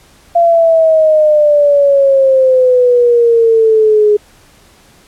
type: exponential sweep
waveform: sine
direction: down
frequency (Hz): 688 to 415.3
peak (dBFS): -5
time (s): 0.35-4.17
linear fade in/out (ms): 10
effects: pink hiss -45 dBFS RMS until 5.07 s + low-pass 12000 Hz 12 dB/octave